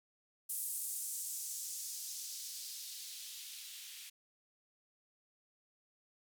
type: noise with band-pass filter sweep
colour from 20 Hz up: violet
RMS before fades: -44 dBFS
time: 0.49-4.1 s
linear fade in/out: 10 ms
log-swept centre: 9900 to 2700 Hz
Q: 1.5
effects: none